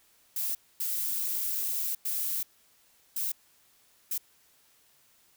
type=noise bursts at uneven times; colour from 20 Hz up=violet; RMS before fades=-31 dBFS; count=5; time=0.36-0.55 / 0.8-1.95 / 2.05-2.43 / 3.16-3.32 / 4.11-4.18 s; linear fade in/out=5 ms; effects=white hiss -64 dBFS RMS until 5.36 s